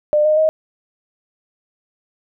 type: tone with pitch steps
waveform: sine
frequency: 600 / 614 / 628.4 Hz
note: D5 / D#5 / D#5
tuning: +37 / -23 / +17 cents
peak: -11 dBFS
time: 0.13-0.49 s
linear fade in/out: 0 ms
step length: 120 ms
effects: none